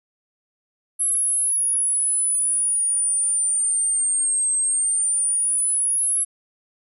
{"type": "linear two-way sweep", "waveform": "sine", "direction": "down then up", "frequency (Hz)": [10900, 8310, 10900], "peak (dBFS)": -18, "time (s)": [0.99, 6.25], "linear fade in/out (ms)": 20, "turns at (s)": 4.56, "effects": []}